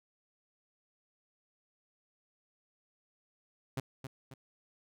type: tone with echo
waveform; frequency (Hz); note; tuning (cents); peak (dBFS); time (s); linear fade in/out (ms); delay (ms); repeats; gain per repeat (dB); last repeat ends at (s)
sawtooth; 133; C3; +29; -29; 3.77-3.8; 5; 270; 2; -7; 4.34
effects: none